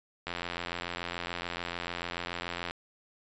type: click train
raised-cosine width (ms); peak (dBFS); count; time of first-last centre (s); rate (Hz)
0.3; -18; 213; 0.27-2.71; 86.9
effects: resampled to 16000 Hz